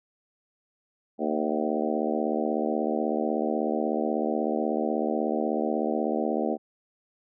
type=harmonic tone with a mistuned harmonic; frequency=76.3 Hz; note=D#2; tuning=33 cents flat; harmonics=3 / 4 / 5 / 6 / 7 / 8 / 9 / 10; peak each=-30 / -31 / -32 / -33 / -33 / -34 / -35 / -35 dBFS; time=1.18-6.58 s; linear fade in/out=50 ms; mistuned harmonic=9; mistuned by=-24 cents; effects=none